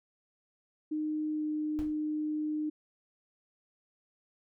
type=tone with pitch glide; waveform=sine; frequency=306.7 to 304.8 Hz; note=D#4 to D#4; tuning=-25 to -36 cents; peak=-30 dBFS; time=0.91-2.7 s; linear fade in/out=10 ms; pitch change=-11 cents; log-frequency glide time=1.32-1.44 s
type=noise with exponential decay; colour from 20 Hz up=brown; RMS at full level=-37 dBFS; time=1.79-2 s; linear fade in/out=0 ms; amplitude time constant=44 ms
effects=none